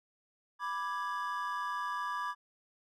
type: chord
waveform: triangle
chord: G# diminished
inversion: first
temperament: equal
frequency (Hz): 987.8 / 1174.7 / 1661.2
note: B5 / D6 / G#6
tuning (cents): 0 / 0 / 0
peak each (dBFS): -36 / -35 / -39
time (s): 0.59-2.35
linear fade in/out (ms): 50
effects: none